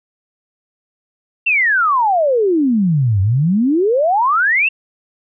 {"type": "exponential two-way sweep", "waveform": "sine", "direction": "down then up", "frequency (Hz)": [2769, 92.5, 2769], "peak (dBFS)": -11, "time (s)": [1.46, 4.69], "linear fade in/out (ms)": 10, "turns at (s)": 3.21, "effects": []}